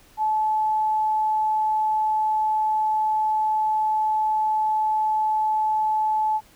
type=tone; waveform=sine; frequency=864 Hz; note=A5; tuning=32 cents flat; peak=-19 dBFS; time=0.17-6.41 s; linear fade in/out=50 ms; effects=pink hiss -54 dBFS RMS until 6.55 s